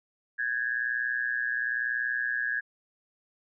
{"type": "tone with amplitude modulation", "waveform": "sine", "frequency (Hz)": 1657, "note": "G#6", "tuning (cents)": -4, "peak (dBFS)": -23, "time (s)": [0.38, 2.61], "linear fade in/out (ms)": 20, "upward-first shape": "sine", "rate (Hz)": 121, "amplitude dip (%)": 85, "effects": []}